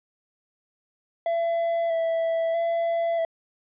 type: tone with vibrato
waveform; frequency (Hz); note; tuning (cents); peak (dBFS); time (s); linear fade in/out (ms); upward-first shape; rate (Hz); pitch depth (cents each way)
triangle; 666; E5; +18; -20; 1.26-3.25; 2; square; 0.78; 17
effects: resampled to 8000 Hz